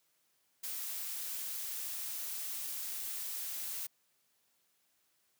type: noise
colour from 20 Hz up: blue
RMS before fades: -40 dBFS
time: 0.63-3.87 s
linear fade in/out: 10 ms
effects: white hiss -75 dBFS RMS until 5.39 s + high-pass 100 Hz 12 dB/octave